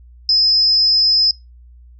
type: tone with amplitude modulation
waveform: sine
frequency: 5100 Hz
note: D#8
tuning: 42 cents sharp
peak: -8 dBFS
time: 0.29-1.31 s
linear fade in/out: 2 ms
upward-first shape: sine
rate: 292 Hz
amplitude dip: 45%
effects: noise-tail reverb RT60 0.2 s tail -21 dB re dry + added 60 Hz sine -40 dBFS peak until 1.99 s